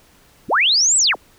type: linear two-way sweep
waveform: sine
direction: up then down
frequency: 59 to 8070 to 59 Hz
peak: -12 dBFS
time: 0.48-1.16 s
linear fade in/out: 50 ms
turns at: 0.97 s
effects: pink hiss -52 dBFS RMS until 1.38 s